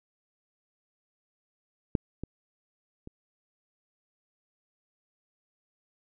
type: clicks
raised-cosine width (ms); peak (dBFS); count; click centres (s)
3; -11 / -22 / -29; 3; 1.952 / 2.236 / 3.074
effects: none